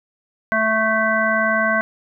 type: harmonic tone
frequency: 220.1 Hz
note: A3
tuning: 1 cent sharp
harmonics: 1 / 3 / 5 / 7 / 9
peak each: -25 / -21 / -23 / -19 / -25 dBFS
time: 0.52-1.81 s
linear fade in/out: 0 ms
effects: none